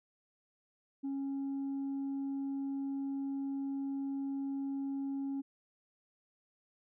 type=tone; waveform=sine; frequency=274.7 Hz; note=C#4; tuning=16 cents flat; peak=-32 dBFS; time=1.03-5.42 s; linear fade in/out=20 ms; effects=tanh soft clip ceiling -33 dBFS